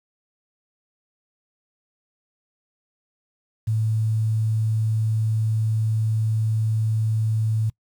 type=tone with quantisation; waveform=sine; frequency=110 Hz; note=A2; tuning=in tune; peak=-19 dBFS; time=3.67-7.7 s; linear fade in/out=10 ms; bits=8; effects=noise-tail reverb RT60 0.1 s tail -24 dB re dry